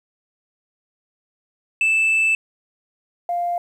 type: tone pair in turn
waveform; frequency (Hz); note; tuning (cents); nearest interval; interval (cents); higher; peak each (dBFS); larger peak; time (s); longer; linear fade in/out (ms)
sine; 2637 / 698.5; E7 / F5; 0 / 0; octave + major seventh; 2300; first; -12 / -19; first; 1.81-2.35 / 3.29-3.58; first; 2
effects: tanh soft clip ceiling -14 dBFS + 9-bit